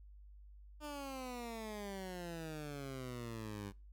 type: exponential sweep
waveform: 15% pulse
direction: down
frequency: 303 to 98 Hz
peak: -37 dBFS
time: 0.8-3.73 s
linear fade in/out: 50 ms
effects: noise-tail reverb RT60 0.3 s tail -23 dB re dry + added 50 Hz sine -54 dBFS peak until 3.92 s